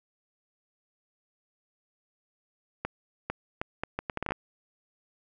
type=accelerating click train; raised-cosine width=0.5 ms; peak=-15 dBFS; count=12; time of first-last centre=2.85-4.32 s; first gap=450 ms; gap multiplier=0.7; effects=none